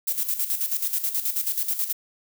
violet noise with tremolo, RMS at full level -24 dBFS, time 0.07-1.93 s, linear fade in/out 10 ms, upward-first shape square, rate 9.3 Hz, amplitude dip 65%, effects none

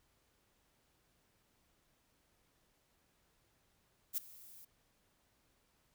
violet noise with ADSR envelope, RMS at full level -34 dBFS, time 4.13-4.65 s, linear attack 45 ms, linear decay 9 ms, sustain -22 dB, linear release 8 ms, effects pink hiss -75 dBFS RMS until 5.94 s

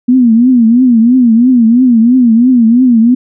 sine tone with vibrato, 240 Hz, B3, 49 cents flat, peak -3 dBFS, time 0.08-3.15 s, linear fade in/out 10 ms, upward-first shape triangle, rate 3 Hz, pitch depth 160 cents each way, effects none

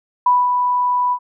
sine tone with ADSR envelope, 987.8 Hz, B5, in tune, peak -9 dBFS, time 0.26-1.19 s, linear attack 5 ms, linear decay 210 ms, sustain -5 dB, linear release 69 ms, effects none

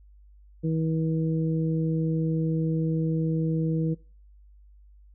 harmonic tone, 160.6 Hz, E3, 45 cents flat, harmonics 1 / 2 / 3, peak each -24 / -30 / -34 dBFS, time 0.63-3.95 s, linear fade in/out 20 ms, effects noise-tail reverb RT60 0.4 s tail -24 dB re dry + added 50 Hz sine -50 dBFS peak until 5.14 s

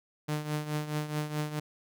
sawtooth tone with tremolo, 150.9 Hz, D3, 47 cents sharp, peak -24 dBFS, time 0.28-1.6 s, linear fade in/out 10 ms, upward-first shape triangle, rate 4.7 Hz, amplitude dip 75%, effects none

